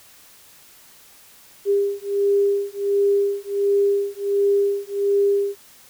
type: beating tone pair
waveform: sine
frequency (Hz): 400.7 / 402.1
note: G4 / G4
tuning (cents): +38 / +44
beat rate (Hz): 1.4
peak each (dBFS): -20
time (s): 1.65-5.56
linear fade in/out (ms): 50
effects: white hiss -49 dBFS RMS until 5.89 s